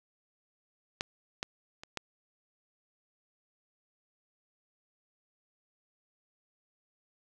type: clicks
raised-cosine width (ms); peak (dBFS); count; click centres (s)
0.2; -14 / -16 / -27 / -17; 4; 1.009 / 1.429 / 1.835 / 1.973
effects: none